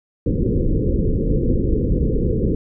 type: low-pass noise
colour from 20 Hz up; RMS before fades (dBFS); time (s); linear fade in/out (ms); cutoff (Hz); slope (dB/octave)
pink; -18; 0.26-2.55; 2; 510; 96
effects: none